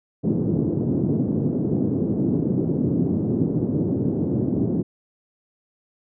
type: band-pass noise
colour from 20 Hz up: white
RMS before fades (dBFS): -22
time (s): 0.23-4.83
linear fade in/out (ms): 20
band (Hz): 110 to 330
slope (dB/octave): 24
effects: none